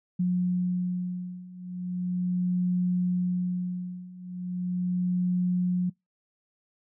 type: beating tone pair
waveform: sine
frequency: 179.7 / 180.08 Hz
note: F3 / F#3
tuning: +50 / -47 cents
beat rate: 0.38 Hz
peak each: -29 / -27 dBFS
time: 0.19-5.9 s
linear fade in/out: 10 ms
effects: noise-tail reverb RT60 0.2 s tail -26 dB re dry